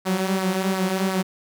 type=tone with flanger; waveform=sawtooth; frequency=189.1 Hz; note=F#3; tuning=38 cents sharp; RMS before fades=-23 dBFS; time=0.05-1.23 s; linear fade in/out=20 ms; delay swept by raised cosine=0.3 to 6.3 ms; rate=2.8 Hz; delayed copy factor=-0.55; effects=none